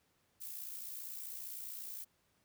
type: noise with amplitude modulation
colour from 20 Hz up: violet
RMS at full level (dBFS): -43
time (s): 0.4-2.05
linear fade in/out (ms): 20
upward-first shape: sine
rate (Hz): 60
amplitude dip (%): 55
effects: pink hiss -75 dBFS RMS until 2.44 s + high-pass 60 Hz 12 dB/octave